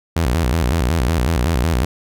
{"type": "tone with vibrato", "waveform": "sawtooth", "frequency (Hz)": 71.1, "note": "C#2", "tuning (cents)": 45, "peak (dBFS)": -11, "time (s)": [0.16, 1.85], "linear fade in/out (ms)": 5, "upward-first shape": "square", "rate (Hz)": 5.4, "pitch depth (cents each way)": 270, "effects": []}